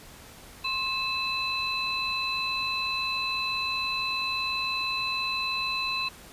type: tone cluster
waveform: sine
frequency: 1057 / 2620 / 4023 Hz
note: C6 / E7 / B7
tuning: +17 / -11 / +31 cents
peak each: -33 / -30 / -31 dBFS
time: 0.64-6.09 s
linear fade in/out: 10 ms
effects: pink hiss -48 dBFS RMS until 6.32 s + resampled to 32000 Hz